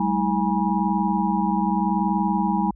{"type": "tone cluster", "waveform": "sine", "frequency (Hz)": [192.4, 213.2, 319.2, 824, 966], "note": ["G3", "G#3", "D#4", "G#5", "B5"], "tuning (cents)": [-32, 46, 44, -14, -39], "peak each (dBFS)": [-23, -26, -28, -25, -27], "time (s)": [0, 2.71], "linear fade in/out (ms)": 5, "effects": ["added 50 Hz sine -43 dBFS peak until 2.75 s"]}